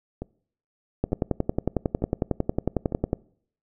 two click trains, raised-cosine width 2 ms, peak -18 / -9 dBFS, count 4 / 24, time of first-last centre 0.22-2.923 / 1.04-3.131 s, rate 1.11 / 11 Hz, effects noise-tail reverb RT60 0.6 s tail -24 dB re dry

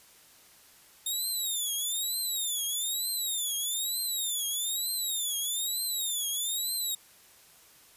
10% pulse tone with vibrato, 3674 Hz, A#7, 26 cents flat, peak -22 dBFS, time 1.06-6.95 s, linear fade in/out 5 ms, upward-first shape triangle, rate 1.1 Hz, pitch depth 220 cents each way, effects white hiss -57 dBFS RMS until 7.96 s + resampled to 32000 Hz

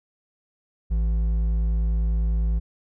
triangle tone with hard clipping, 55 Hz, A1, in tune, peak -21 dBFS, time 0.9-2.6 s, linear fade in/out 20 ms, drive 9 dB, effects none

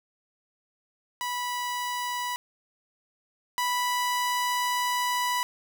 sawtooth tone pair in turn, 982 / 986.1 Hz, B5 / B5, -10 / -3 cents, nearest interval unison, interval 7 cents, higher second, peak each -25 / -21 dBFS, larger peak second, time 1.21-2.36 / 3.58-5.43 s, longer second, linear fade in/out 0 ms, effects none

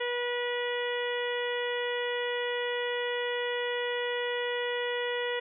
harmonic tone, 485.8 Hz, B4, 29 cents flat, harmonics 1 / 2 / 3 / 4 / 5 / 6 / 7, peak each -31 / -39 / -41 / -35 / -44 / -40 / -43 dBFS, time 0-5.4 s, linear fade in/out 10 ms, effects none

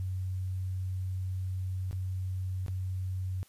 sine tone with dropouts, 93.1 Hz, F#2, 11 cents sharp, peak -31 dBFS, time 0-3.43 s, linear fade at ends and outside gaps 0 ms, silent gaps 1.911-1.929 / 2.663-2.682 s, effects white hiss -63 dBFS RMS until 3.48 s + resampled to 32000 Hz

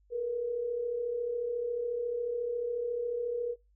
sine tone pair together, 446.9 / 481 Hz, A4 / B4, +27 / -46 cents, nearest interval minor second, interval 127 cents, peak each -38 / -31 dBFS, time 0.1-3.56 s, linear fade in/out 50 ms, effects noise-tail reverb RT60 0.2 s tail -20 dB re dry + added 50 Hz sine -63 dBFS peak until 3.75 s

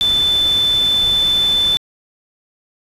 sine tone in noise, 3520 Hz, A7, in tune, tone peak -12 dBFS, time 0.01-1.77 s, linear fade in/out 0 ms, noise pink, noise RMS -29 dBFS, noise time 0.01-1.77 s, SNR +14 dB, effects resampled to 32000 Hz

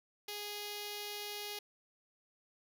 5% pulse tone with notch filter, 413.8 Hz, G#4, 6 cents flat, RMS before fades -43 dBFS, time 0.28-1.59 s, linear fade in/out 5 ms, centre 1400 Hz, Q 1, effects none

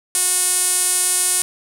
sawtooth tone with band-pass filter, 364.1 Hz, F#4, 28 cents flat, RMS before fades -18 dBFS, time 0.15-1.42 s, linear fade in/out 0 ms, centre 9400 Hz, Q 4.3, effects none

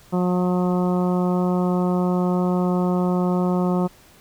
harmonic tone, 180.2 Hz, F#3, 45 cents flat, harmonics 1 / 2 / 3 / 4 / 5 / 6 / 7, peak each -19 / -25 / -29 / -31 / -33 / -35 / -36 dBFS, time 0.12-3.88 s, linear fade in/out 20 ms, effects pink hiss -51 dBFS RMS until 4.2 s

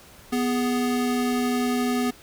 square tone pair together, 246.9 / 415.3 Hz, B3 / G#4, 0 / 0 cents, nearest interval major sixth, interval 900 cents, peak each -23 / -30 dBFS, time 0.32-2.11 s, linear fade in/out 10 ms, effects pink hiss -49 dBFS RMS until 2.22 s

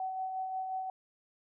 sine tone with tremolo, 755 Hz, F#5, 35 cents sharp, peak -32 dBFS, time 0-0.9 s, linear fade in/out 2 ms, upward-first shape sine, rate 5.6 Hz, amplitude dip 35%, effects none

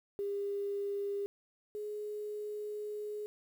sine tone pair in turn, 402.7 / 419.7 Hz, G4 / G#4, +47 / +18 cents, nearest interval minor second, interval 71 cents, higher second, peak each -33 / -37 dBFS, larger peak first, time 0.19-1.26 / 1.75-3.26 s, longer second, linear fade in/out 0 ms, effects 10-bit

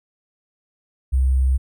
sine tone with sample-and-hold, 65.41 Hz, C2, in tune, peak -14 dBFS, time 1.12-1.58 s, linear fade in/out 20 ms, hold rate 8820 Hz, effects none

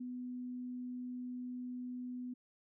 sine tone, 248.9 Hz, B3, 14 cents sharp, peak -40 dBFS, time 0-2.34 s, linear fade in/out 10 ms, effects none

